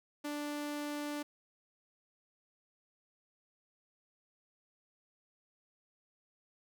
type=tone; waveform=sawtooth; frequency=293.7 Hz; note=D4; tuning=in tune; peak=-33 dBFS; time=0.24-1.23 s; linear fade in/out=10 ms; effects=none

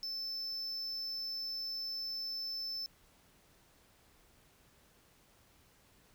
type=tone; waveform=triangle; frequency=5280 Hz; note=E8; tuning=2 cents sharp; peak=-36 dBFS; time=0.03-2.86 s; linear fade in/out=0 ms; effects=pink hiss -66 dBFS RMS until 6.14 s

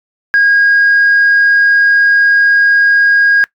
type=tone; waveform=sine; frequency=1634 Hz; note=G#6; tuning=29 cents flat; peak=-4 dBFS; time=0.34-3.44 s; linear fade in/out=0 ms; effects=noise-tail reverb RT60 0.1 s tail -22 dB re dry + tanh soft clip ceiling -3 dBFS

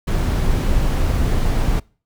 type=noise; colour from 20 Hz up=brown; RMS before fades=-17 dBFS; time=0.07-1.8 s; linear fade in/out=10 ms; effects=noise-tail reverb RT60 0.4 s tail -25 dB re dry

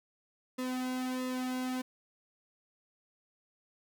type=tone with flanger; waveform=sawtooth; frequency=254.9 Hz; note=C4; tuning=45 cents flat; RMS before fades=-35 dBFS; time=0.58-1.82 s; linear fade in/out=10 ms; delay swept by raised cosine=1.3 to 2.28 ms; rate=1.5 Hz; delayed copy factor=-0.75; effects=none

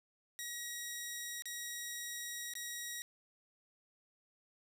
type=tone with dropouts; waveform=10% pulse; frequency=1904 Hz; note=A#6; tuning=36 cents sharp; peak=-32 dBFS; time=0.39-3.02 s; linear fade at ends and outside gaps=0 ms; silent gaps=1.422-1.456 / 2.537-2.553 s; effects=none

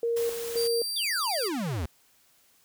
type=tone with tremolo; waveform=sine; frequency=466.5 Hz; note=A#4; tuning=1 cent sharp; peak=-24 dBFS; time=0.03-0.82 s; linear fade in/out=2 ms; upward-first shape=square; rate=1.9 Hz; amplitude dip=60%
type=noise; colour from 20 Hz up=white; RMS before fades=-39 dBFS; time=0.16-0.68 s; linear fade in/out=10 ms
type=tone; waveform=sawtooth; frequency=4699 Hz; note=D8; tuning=in tune; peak=-27 dBFS; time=0.56-1.49 s; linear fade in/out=20 ms
type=exponential sweep; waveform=square; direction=down; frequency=3729 to 71.3 Hz; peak=-29 dBFS; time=0.96-1.86 s; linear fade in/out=5 ms
effects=white hiss -63 dBFS RMS until 2.64 s

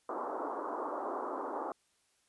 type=band-pass noise; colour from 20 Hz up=white; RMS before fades=-38 dBFS; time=0.09-1.72 s; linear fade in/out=2 ms; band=270 to 1200 Hz; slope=48 dB/octave; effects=white hiss -73 dBFS RMS until 2.28 s + resampled to 24000 Hz

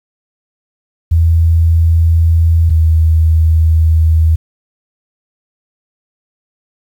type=tone pair in turn; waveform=sine; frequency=82.41 / 80.34 Hz; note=E2 / E2; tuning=0 / -44 cents; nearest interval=unison; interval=44 cents; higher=first; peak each=-6 dBFS; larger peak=neither; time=1.11-2.7 / 2.7-4.36 s; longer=second; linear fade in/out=10 ms; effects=7-bit

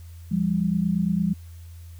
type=tone pair together; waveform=sine; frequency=171.98 / 200.8 Hz; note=F3 / G3; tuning=-26 / +42 cents; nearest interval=minor third; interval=268 cents; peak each=-23 dBFS; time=0.31-1.34 s; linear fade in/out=10 ms; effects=added 84 Hz sine -39 dBFS peak until 1.99 s + white hiss -57 dBFS RMS until 1.99 s

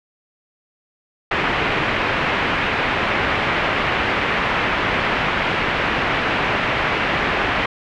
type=low-pass noise; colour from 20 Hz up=white; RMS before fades=-20 dBFS; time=1.31-7.66 s; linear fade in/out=5 ms; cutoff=2500 Hz; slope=24 dB/octave; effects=none

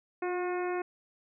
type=harmonic tone with a mistuned harmonic; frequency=360.6 Hz; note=F#4; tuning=45 cents flat; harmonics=1 / 2 / 3 / 4 / 5 / 6 / 7; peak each=-31 / -37 / -41 / -43 / -45 / -47 / -48 dBFS; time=0.22-0.82 s; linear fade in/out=5 ms; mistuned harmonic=1; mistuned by=-24 cents; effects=none

